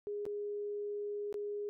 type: tone with dropouts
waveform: sine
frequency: 412.2 Hz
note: G#4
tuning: 13 cents flat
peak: -36 dBFS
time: 0.07-1.69 s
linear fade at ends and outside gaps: 0 ms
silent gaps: 0.254-0.264 / 1.327-1.342 s
effects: none

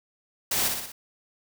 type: noise with echo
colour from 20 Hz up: white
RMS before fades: -26 dBFS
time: 0.51-0.68 s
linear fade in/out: 5 ms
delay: 60 ms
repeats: 4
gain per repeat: -4 dB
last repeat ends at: 0.92 s
effects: none

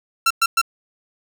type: tone bursts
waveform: sawtooth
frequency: 1354 Hz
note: E6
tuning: 46 cents sharp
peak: -10 dBFS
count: 3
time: 0.26-0.615 s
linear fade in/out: 5 ms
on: 45 ms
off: 110 ms
effects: none

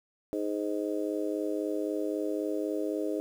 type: harmonic tone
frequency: 103.83 Hz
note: G#2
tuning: in tune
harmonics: 3 / 4 / 5 / 6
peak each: -32 / -34 / -36 / -38 dBFS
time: 0.33-3.2 s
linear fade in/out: 0 ms
effects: 9-bit

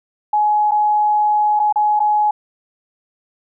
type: tone with dropouts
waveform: sine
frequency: 842 Hz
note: G#5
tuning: 24 cents sharp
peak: -12 dBFS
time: 0.33-2.31 s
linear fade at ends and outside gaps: 5 ms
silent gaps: 0.711-0.717 / 1.594-1.598 / 1.726-1.758 / 1.994-2.001 s
effects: none

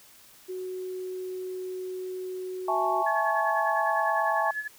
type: tone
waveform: sine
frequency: 370 Hz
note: F#4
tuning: in tune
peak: -32 dBFS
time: 0.48-3.03 s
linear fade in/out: 20 ms
type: chord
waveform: sine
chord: A major seventh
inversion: second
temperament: equal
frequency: 659.3 / 830.6 / 880 / 1108.7 Hz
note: E5 / G#5 / A5 / C#6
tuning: 0 / 0 / 0 / 0 cents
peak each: -29 dBFS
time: 2.68-4.51 s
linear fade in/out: 5 ms
type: tone with tremolo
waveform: sine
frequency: 1709 Hz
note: G#6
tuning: 49 cents sharp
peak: -27 dBFS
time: 3.06-4.68 s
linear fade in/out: 10 ms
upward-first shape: sine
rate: 10 Hz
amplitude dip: 75%
effects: white hiss -54 dBFS RMS until 4.78 s

